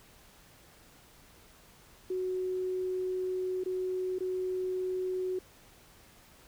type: tone with dropouts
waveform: sine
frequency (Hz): 370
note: F#4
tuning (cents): 0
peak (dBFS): -30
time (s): 2.1-5.39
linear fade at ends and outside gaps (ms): 5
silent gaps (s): 3.638-3.659 / 4.186-4.205
effects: pink hiss -58 dBFS RMS until 6.47 s